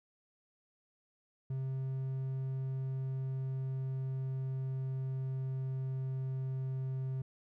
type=tone with pitch glide; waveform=triangle; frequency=132.6 to 131.68 Hz; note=C3 to C3; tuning=+23 to +11 cents; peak=-32 dBFS; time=1.5-7.22 s; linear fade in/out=5 ms; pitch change=-12 cents; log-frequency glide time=2.45-7.07 s; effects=none